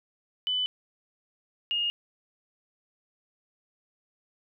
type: tone pair in turn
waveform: sine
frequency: 3000 / 2847 Hz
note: F#7 / F7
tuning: +23 / +33 cents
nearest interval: minor second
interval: 90 cents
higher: first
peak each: -25 dBFS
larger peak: neither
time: 0.47-0.66 / 1.71-1.9 s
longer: neither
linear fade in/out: 0 ms
effects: none